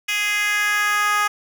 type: tone with high-pass filter sweep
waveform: 10% pulse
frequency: 415.3 Hz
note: G#4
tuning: in tune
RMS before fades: -20 dBFS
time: 0.08-1.28 s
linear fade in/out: 10 ms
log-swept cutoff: 2500 to 1100 Hz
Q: 2.4
effects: none